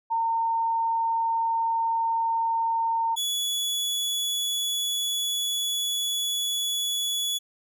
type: tone pair in turn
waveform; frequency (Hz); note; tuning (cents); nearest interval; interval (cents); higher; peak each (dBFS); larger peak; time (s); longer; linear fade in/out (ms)
sine / sawtooth; 912 / 3402; A#5 / G#7; -38 / +41; octave + major seventh; 2279; second; -22; neither; 0.1-3.16 / 3.16-7.39; second; 20
effects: none